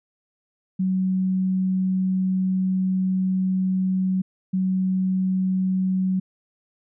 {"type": "tone pair in turn", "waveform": "sine", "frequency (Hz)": [187.3, 187.3], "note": ["F#3", "F#3"], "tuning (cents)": [21, 21], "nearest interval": "unison", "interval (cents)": 0, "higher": "neither", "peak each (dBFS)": -19, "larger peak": "neither", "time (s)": [[0.79, 4.22], [4.53, 6.2]], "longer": "first", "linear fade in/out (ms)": 10, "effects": []}